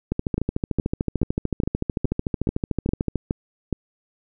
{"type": "two click trains", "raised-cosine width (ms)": 3, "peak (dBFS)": [-9, -9], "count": [42, 9], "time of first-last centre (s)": [[0.12, 3.157], [0.38, 3.727]], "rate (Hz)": [13.5, 2.39], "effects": []}